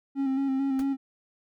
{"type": "tone with vibrato", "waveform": "triangle", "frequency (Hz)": 270.1, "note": "C#4", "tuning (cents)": -45, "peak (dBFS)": -22, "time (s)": [0.15, 0.97], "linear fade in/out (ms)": 50, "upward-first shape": "square", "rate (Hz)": 4.5, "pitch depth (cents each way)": 28}
{"type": "noise with exponential decay", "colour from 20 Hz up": "pink", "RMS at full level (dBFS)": -39, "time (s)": [0.79, 0.88], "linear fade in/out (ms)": 2, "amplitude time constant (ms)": 18}
{"effects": []}